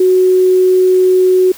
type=tone; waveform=sine; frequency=370 Hz; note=F#4; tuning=in tune; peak=-6 dBFS; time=0-1.52 s; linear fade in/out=5 ms; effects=white hiss -35 dBFS RMS until 1.57 s